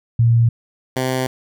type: tone pair in turn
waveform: sine / 10% pulse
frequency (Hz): 116.54 / 129.42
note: A#2 / C3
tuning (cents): 0 / -19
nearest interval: major second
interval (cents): 181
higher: second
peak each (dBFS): -10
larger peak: neither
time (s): 0.19-0.49 / 0.96-1.27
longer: second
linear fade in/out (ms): 5
effects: none